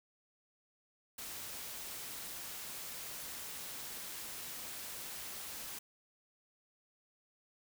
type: noise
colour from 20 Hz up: white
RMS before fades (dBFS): -45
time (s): 1.18-5.79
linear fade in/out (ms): 5
effects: none